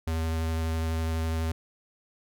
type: tone with vibrato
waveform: square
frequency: 81 Hz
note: E2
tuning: 30 cents flat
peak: -27 dBFS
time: 0.07-1.52 s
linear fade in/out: 5 ms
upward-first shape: sine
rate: 12 Hz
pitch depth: 10 cents each way
effects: none